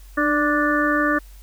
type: harmonic tone with a mistuned harmonic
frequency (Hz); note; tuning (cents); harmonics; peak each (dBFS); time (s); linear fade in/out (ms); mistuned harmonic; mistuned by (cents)
293.7; D4; 0; 1 / 2 / 4 / 5 / 6; -21 / -25 / -23 / -25 / -23; 0.17-1.19; 10; 1; +30
effects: added 47 Hz sine -40 dBFS peak until 1.42 s + white hiss -53 dBFS RMS until 1.42 s